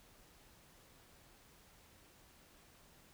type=silence; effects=pink hiss -64 dBFS RMS until 3.13 s